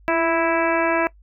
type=harmonic tone with a mistuned harmonic; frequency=329.6 Hz; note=E4; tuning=in tune; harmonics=1 / 2 / 3 / 4 / 5 / 6 / 7 / 8; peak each=-23 / -21 / -25 / -28 / -26 / -32 / -29 / -32 dBFS; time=0.08-1.07 s; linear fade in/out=0 ms; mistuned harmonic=1; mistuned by=+30 cents; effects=noise-tail reverb RT60 0.1 s tail -21 dB re dry + added 50 Hz sine -47 dBFS peak until 1.22 s